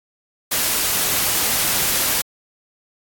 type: noise with amplitude modulation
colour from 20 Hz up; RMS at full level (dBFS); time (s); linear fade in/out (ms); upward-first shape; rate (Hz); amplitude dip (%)
white; -18; 0.51-2.22; 10; sine; 248; 25
effects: AAC 64 kbps